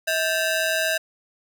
sawtooth ring-modulated tone, 1108.7 Hz, C#6, in tune, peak -14 dBFS, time 0.07-0.98 s, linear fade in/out 10 ms, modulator 466 Hz, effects none

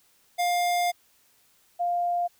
square / sine tone pair in turn, 705 / 700.5 Hz, F5 / F5, +16 / +5 cents, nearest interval unison, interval 11 cents, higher first, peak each -23 dBFS, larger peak neither, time 0.38-0.92 / 1.79-2.28 s, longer first, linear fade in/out 20 ms, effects white hiss -63 dBFS RMS until 2.39 s

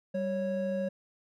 triangle tone pair together, 194.81 / 551 Hz, G3 / C#5, -11 / -11 cents, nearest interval octave + tritone, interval 1800 cents, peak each -31 / -29 dBFS, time 0.14-0.89 s, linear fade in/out 10 ms, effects none

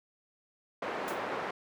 pink band-pass noise, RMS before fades -36 dBFS, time 0.82-1.51 s, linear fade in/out 5 ms, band 400 to 1600 Hz, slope 12 dB/octave
white noise with exponential decay, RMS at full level -41 dBFS, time 1.08-1.24 s, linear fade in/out 0 ms, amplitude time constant 34 ms
effects none

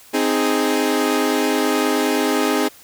sawtooth chord, Ab major, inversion first, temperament equal, 261.6 / 311.1 / 415.3 Hz, C4 / Eb4 / Ab4, 0 / 0 / 0 cents, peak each -17 dBFS, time 0.13-2.69 s, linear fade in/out 20 ms, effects white hiss -46 dBFS RMS until 2.83 s

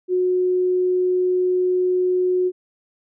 sine tone, 364.9 Hz, F#4, 24 cents flat, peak -16 dBFS, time 0.08-2.52 s, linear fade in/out 50 ms, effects none

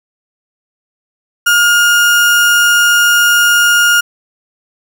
35% pulse tone, 1421 Hz, F6, 30 cents sharp, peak -5 dBFS, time 1.46-4.01 s, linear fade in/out 10 ms, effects none

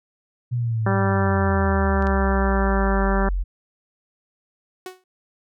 sine exponential sweep, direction down, 123.47 to 43.65 Hz, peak -20 dBFS, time 0.51-3.44 s, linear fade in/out 20 ms
harmonic tone, 194.9 Hz, G3, 10 cents flat, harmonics 1 / 2 / 3 / 4 / 5 / 6 / 7 / 8 / 9, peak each -23 / -26 / -28 / -29 / -30 / -31 / -31 / -32 / -33 dBFS, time 0.86-3.29 s, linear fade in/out 5 ms
clicks, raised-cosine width 0.2 ms, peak -27 / -21 dBFS, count 2, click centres 2.024 / 2.07 s
sawtooth tone with exponential decay, 370 Hz, F#4, in tune, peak -25 dBFS, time 4.86-5.04 s, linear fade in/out 2 ms, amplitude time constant 38 ms
effects none

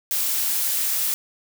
blue noise, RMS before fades -23 dBFS, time 0.11-1.14 s, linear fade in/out 0 ms, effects none

